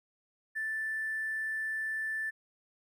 triangle tone with hard clipping, 1762 Hz, A6, 2 cents sharp, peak -32 dBFS, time 0.55-2.31 s, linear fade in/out 20 ms, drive 3 dB, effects none

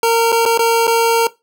25% pulse tone with dropouts, 460.1 Hz, A#4, 23 cents flat, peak -7 dBFS, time 0.03-1.27 s, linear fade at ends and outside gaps 2 ms, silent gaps 0.32-0.325 / 0.454-0.46 / 0.576-0.592 / 0.87-0.877 s, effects noise-tail reverb RT60 0.2 s tail -17 dB re dry

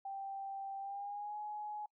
sine tone with pitch glide, 784 to 840.3 Hz, G5 to G#5, 0 to +20 cents, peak -40 dBFS, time 0.05-1.86 s, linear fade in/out 5 ms, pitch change +120 cents, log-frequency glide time 0.79-1.37 s, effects noise-tail reverb RT60 0.1 s tail -25 dB re dry

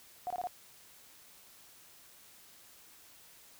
sine tone bursts, 723 Hz, F#5, 40 cents flat, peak -33 dBFS, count 4, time 0.27-0.471 s, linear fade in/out 0 ms, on 33 ms, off 23 ms, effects white hiss -58 dBFS RMS until 3.59 s

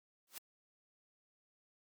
white noise with exponential growth, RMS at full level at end -42 dBFS, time 0.27-0.38 s, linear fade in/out 2 ms, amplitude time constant 23 ms, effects high-pass 200 Hz 12 dB/octave + MP3 96 kbps

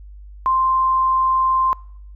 sine tone, 1046.5 Hz, C6, in tune, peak -14 dBFS, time 0.46-1.73 s, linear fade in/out 0 ms, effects noise-tail reverb RT60 0.7 s tail -24 dB re dry + added 50 Hz sine -36 dBFS peak until 2.15 s

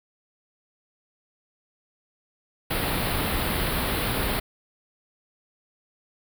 pink band-stop noise, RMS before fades -26 dBFS, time 2.7-4.4 s, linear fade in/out 10 ms, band 4500 to 9600 Hz, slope 48 dB/octave, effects none

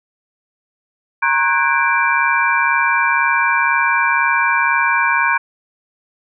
sine tone cluster, 937 / 1079 / 1490 / 1634 / 2348 Hz, A#5 / C#6 / F#6 / G#6 / D7, +9 / -47 / +12 / -29 / -1 cents, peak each -19 dBFS, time 1.22-5.38 s, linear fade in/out 10 ms, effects none

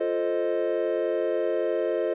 triangle chord, F dominant seventh, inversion none, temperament equal, 349.2 / 440 / 523.3 / 622.3 Hz, F4 / A4 / C5 / Eb5, 0 / 0 / 0 / 0 cents, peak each -27 dBFS, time 0-2.14 s, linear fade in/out 10 ms, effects resampled to 8000 Hz

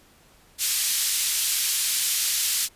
white band-pass noise, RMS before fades -24 dBFS, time 0.58-2.69 s, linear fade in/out 50 ms, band 2900 to 12000 Hz, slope 12 dB/octave, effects pink hiss -56 dBFS RMS until 2.75 s + resampled to 32000 Hz

